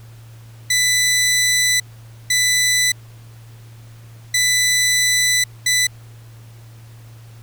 15% pulse tone bursts at uneven times, 1991 Hz, B6, 14 cents sharp, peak -8 dBFS, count 4, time 0.7-1.8 / 2.3-2.92 / 4.34-5.44 / 5.66-5.87 s, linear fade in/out 5 ms, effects added 114 Hz sine -38 dBFS peak until 7.42 s + pink hiss -50 dBFS RMS until 7.42 s

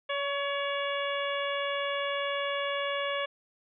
harmonic tone with a mistuned harmonic, 565 Hz, C#5, 33 cents sharp, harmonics 1 / 2 / 3 / 4 / 5 / 6, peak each -32 / -35 / -37 / -38 / -39 / -40 dBFS, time 0.09-3.26 s, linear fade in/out 10 ms, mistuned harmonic 2, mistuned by -16 cents, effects none

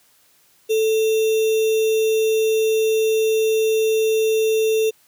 sine tone with sample-and-hold, 440 Hz, A4, in tune, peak -15 dBFS, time 0.69-4.91 s, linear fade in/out 20 ms, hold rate 3150 Hz, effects white hiss -57 dBFS RMS until 5.07 s + high-pass 60 Hz 12 dB/octave

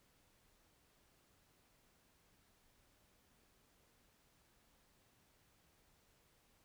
silence, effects pink hiss -73 dBFS RMS until 6.64 s

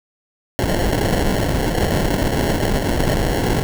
pink noise with sample-and-hold, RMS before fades -18 dBFS, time 0.59-3.63 s, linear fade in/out 0 ms, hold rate 1225 Hz, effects none

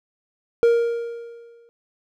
triangle tone with exponential decay, 468 Hz, A#4, 7 cents sharp, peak -9 dBFS, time 0.63-1.69 s, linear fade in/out 0 ms, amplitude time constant 230 ms, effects none

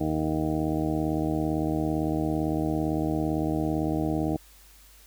harmonic tone, 77.78 Hz, D#2, in tune, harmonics 1 / 2 / 3 / 4 / 5 / 6 / 8 / 9 / 10, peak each -34 / -31 / -35 / -27 / -39 / -36 / -36 / -37 / -39 dBFS, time 0-4.37 s, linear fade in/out 10 ms, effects added 50 Hz sine -54 dBFS peak until 5.06 s + white hiss -55 dBFS RMS until 5.06 s

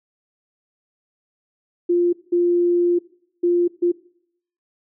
sine tone bursts at uneven times, 349.2 Hz, F4, in tune, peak -14 dBFS, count 4, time 1.89-2.13 / 2.32-2.99 / 3.43-3.68 / 3.82-3.92 s, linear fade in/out 10 ms, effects noise-tail reverb RT60 0.7 s tail -21 dB re dry

